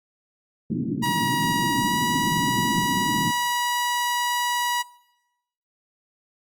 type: band-pass noise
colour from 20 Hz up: white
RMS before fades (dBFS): -27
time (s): 0.7-3.31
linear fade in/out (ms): 5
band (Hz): 120 to 320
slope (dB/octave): 48
type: tone with pitch glide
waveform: sawtooth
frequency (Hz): 958 to 969.1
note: A#5 to B5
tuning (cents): +47 to -33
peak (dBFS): -18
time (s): 1.02-4.83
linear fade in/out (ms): 20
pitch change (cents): +20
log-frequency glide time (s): 1.74-1.97
effects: noise-tail reverb RT60 0.9 s tail -21 dB re dry + Opus 48 kbps